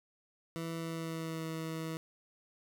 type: tone with pitch glide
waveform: 20% pulse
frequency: 164.9 to 161.23 Hz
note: E3 to E3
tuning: +1 to -38 cents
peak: -32 dBFS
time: 0.56-1.97 s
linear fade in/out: 0 ms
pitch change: -39 cents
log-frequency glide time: 0.76-1.45 s
effects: none